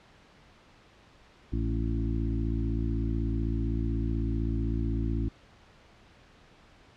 harmonic tone with a mistuned harmonic, 55.9 Hz, A1, 28 cents sharp, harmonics 1 / 2 / 3 / 4 / 5 / 6, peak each -29 / -32 / -42 / -37 / -36 / -38 dBFS, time 1.52-5.29 s, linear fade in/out 10 ms, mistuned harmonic 4, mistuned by -24 cents, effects pink hiss -57 dBFS RMS until 6.96 s + low-pass 4000 Hz 12 dB/octave

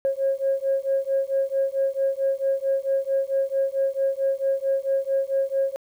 sine beating tone pair, 540 / 544.5 Hz, C#5 / C#5, -45 / -31 cents, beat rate 4.5 Hz, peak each -23 dBFS, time 0.05-5.76 s, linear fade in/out 0 ms, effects tanh soft clip ceiling -14 dBFS + 9-bit

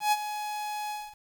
45% pulse tone with ADSR envelope, 841 Hz, G#5, 22 cents sharp, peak -20 dBFS, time 0-1.16 s, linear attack 120 ms, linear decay 38 ms, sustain -12 dB, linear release 250 ms, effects 9-bit

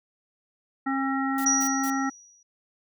harmonic tone, 269.8 Hz, C#4, 47 cents flat, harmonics 1 / 3 / 5 / 7, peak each -26 / -31 / -31 / -34 dBFS, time 0.86-2.1 s, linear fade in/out 10 ms
blue noise bursts, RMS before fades -37 dBFS, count 3, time 1.38-1.901 s, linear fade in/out 2 ms, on 67 ms, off 160 ms
sine tone with exponential decay, 5800 Hz, F#8, 35 cents flat, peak -18 dBFS, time 1.46-2.43 s, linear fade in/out 5 ms, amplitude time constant 210 ms
effects none

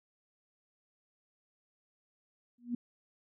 sine tone with exponential growth, 240.7 Hz, B3, 44 cents flat, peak -28 dBFS, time 2.58-2.75 s, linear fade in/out 5 ms, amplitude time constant 36 ms, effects none

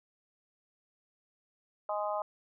harmonic tone, 207.7 Hz, G#3, in tune, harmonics 3 / 4 / 5 / 6, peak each -34 / -36 / -38 / -40 dBFS, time 1.89-2.22 s, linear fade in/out 2 ms, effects none

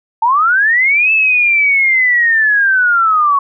sine linear two-way sweep, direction up then down, 871 to 2637 to 1099 Hz, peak -8 dBFS, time 0.22-3.39 s, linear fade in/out 5 ms, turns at 1.12 s, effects none

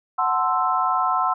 sine chord, F# half-diminished seventh, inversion none, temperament equal with one note detuned, 740 / 880 / 1042.3 / 1318.5 Hz, F#5 / A5 / C6 / E6, 0 / 0 / -7 / 0 cents, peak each -24 / -28 / -22 / -23 dBFS, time 0.18-1.34 s, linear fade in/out 10 ms, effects none

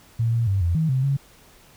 sine tone with pitch steps, 115 / 116.5 / 97.7 / 85.6 / 159.8 / 130.9 / 138.4 Hz, A#2 / A#2 / G2 / F2 / D#3 / C3 / C#3, -23 / -1 / -5 / -34 / +47 / +1 / -2 cents, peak -18 dBFS, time 0.19-1.17 s, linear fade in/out 10 ms, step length 140 ms, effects pink hiss -52 dBFS RMS until 1.76 s

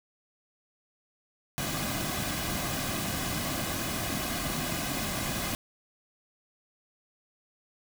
pink noise with comb filter, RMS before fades -32 dBFS, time 1.58-5.55 s, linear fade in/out 0 ms, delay 2.2 ms, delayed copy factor -0.6, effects none

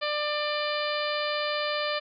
harmonic tone, 595 Hz, D5, 22 cents sharp, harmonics 1 / 2 / 3 / 4 / 5 / 6 / 7 / 8, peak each -30 / -33 / -35 / -36 / -37 / -38 / -38 / -39 dBFS, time 0.01-2 s, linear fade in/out 20 ms, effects none

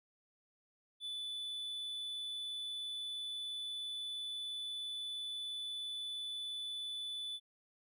triangle tone, 3483 Hz, A7, 18 cents flat, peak -38 dBFS, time 1-7.4 s, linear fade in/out 50 ms, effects none

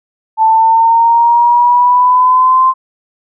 sine exponential sweep, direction up, 880 to 1046.5 Hz, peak -5 dBFS, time 0.37-2.74 s, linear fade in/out 50 ms, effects none

